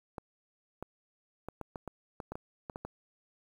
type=clicks; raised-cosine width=1 ms; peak=-25 dBFS; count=12; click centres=0.182 / 0.826 / 1.486 / 1.613 / 1.758 / 1.877 / 2.202 / 2.32 / 2.355 / 2.698 / 2.759 / 2.85 s; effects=9-bit